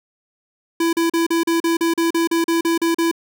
square tone bursts, 333.2 Hz, E4, 19 cents sharp, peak -16 dBFS, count 14, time 0.8-3.114 s, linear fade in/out 5 ms, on 130 ms, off 38 ms, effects none

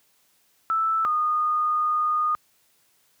sine tone pair in turn, 1318.5 / 1228.5 Hz, E6 / D#6, 0 / -22 cents, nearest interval minor second, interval 122 cents, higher first, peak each -20 dBFS, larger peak neither, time 0.7-1.05 / 1.05-2.35 s, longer second, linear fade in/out 0 ms, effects white hiss -64 dBFS RMS until 3.2 s + high-pass 60 Hz 12 dB/octave

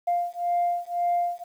sine beating tone pair, 698.5 / 700.4 Hz, F5 / F5, 0 / +5 cents, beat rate 1.9 Hz, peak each -25 dBFS, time 0.07-1.44 s, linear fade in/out 10 ms, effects tanh soft clip ceiling -17 dBFS + 9-bit

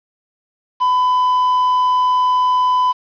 triangle tone, 1003 Hz, B5, 26 cents sharp, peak -10 dBFS, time 0.8-2.93 s, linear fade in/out 20 ms, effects resampled to 11025 Hz + 7-bit

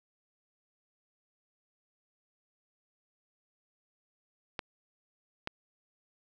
clicks, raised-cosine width 0.3 ms, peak -18 dBFS, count 2, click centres 4.592 / 5.474 s, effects none

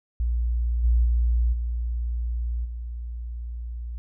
sine tone with level steps, 58.9 Hz, A#1, 19 cents sharp, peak -21 / -16 / -18 / -24 / -30 dBFS, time 0.2-3.98 s, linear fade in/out 0 ms, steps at 0.83 / 1.04 / 1.52 / 2.64 s, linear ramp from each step 20 ms, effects none

